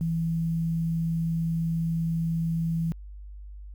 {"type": "tone with quantisation", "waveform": "sine", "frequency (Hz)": 164.81, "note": "E3", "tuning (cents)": 0, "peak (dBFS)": -24, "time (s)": [0.01, 2.92], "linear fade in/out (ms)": 0, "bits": 9, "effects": ["added 50 Hz sine -39 dBFS peak until 3.74 s"]}